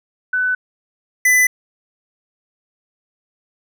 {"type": "tone pair in turn", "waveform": ["sine", "square"], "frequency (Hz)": [1500, 2002], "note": ["F#6", "B6"], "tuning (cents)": [23, 23], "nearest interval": "perfect fourth", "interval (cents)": 500, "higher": "second", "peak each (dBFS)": [-15, -11], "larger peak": "second", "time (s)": [[0.33, 0.55], [1.25, 1.47]], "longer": "neither", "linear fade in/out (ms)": 5, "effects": []}